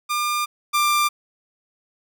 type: tone pair in turn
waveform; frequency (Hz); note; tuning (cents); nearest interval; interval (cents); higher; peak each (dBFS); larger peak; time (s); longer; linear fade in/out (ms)
sawtooth; 1200 / 1187.6; D6 / D6; +37 / +19; unison; 18; first; -17 / -13; second; 0.09-0.46 / 0.73-1.09; first; 20
effects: none